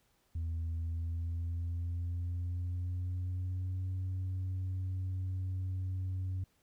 sine tone with pitch glide, 82.41 to 93.04 Hz, E2 to F#2, 0 to +10 cents, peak -31 dBFS, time 0.35-6.44 s, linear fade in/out 5 ms, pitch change +210 cents, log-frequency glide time 0.74-3.88 s, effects tanh soft clip ceiling -32 dBFS + pink hiss -73 dBFS RMS until 6.62 s

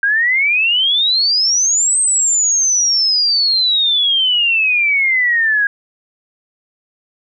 sine exponential two-way sweep, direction up then down, 1587 to 8372 to 1627 Hz, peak -11 dBFS, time 0.03-5.67 s, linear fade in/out 2 ms, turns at 1.99 s, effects none

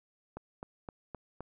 click train, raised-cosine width 1 ms, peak -27 dBFS, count 5, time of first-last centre 0.37-1.406 s, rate 3.86 Hz, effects none

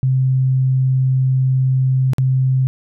sine tone with dropouts, 130.81 Hz, C3, in tune, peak -12 dBFS, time 0.03-2.67 s, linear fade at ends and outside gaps 0 ms, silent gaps 2.134-2.183 s, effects none

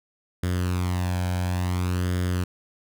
sawtooth tone with flanger, 90 Hz, F#2, 47 cents flat, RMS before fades -25 dBFS, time 0.43-2.44 s, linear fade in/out 5 ms, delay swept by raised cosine 0.59 to 1.28 ms, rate 0.57 Hz, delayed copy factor +0.6, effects none

